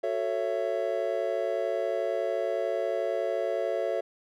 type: chord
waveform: triangle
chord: F# minor seventh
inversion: none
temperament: just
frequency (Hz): 370 / 444 / 555 / 666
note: F#4 / A4 / C#5 / E5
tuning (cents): 0 / +16 / +2 / +18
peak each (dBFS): -33 / -31 / -29 / -29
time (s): 0.03-4.01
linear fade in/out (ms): 10
effects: none